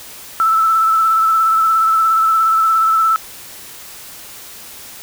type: tone with vibrato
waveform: sine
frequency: 1318.5 Hz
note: E6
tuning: in tune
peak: -10 dBFS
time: 0.4-3.16 s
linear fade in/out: 0 ms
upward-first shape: sine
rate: 17 Hz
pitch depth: 25 cents each way
effects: white hiss -35 dBFS RMS until 5.02 s